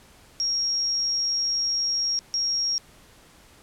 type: tone bursts at uneven times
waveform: sine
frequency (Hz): 5588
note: F8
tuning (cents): 0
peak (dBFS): -22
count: 2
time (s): 0.4-2.19 / 2.34-2.78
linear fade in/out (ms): 0
effects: pink hiss -53 dBFS RMS until 3.62 s + low-pass 12000 Hz 12 dB/octave